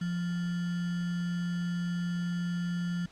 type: tone with sample-and-hold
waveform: sine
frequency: 174.2 Hz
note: F3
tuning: 4 cents flat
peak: -29 dBFS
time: 0.01-3.06 s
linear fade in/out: 5 ms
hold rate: 1575 Hz
effects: pink hiss -57 dBFS RMS until 3.11 s + low-pass 6000 Hz 12 dB/octave